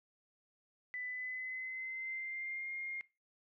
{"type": "tone with pitch glide", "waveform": "sine", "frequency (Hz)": [1995, 2126], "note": ["B6", "C7"], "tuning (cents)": [17, 27], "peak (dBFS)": -39, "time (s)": [0.94, 3.01], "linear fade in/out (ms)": 0, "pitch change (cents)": 110, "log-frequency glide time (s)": [1.05, 2.71], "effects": ["noise-tail reverb RT60 0.3 s tail -21 dB re dry"]}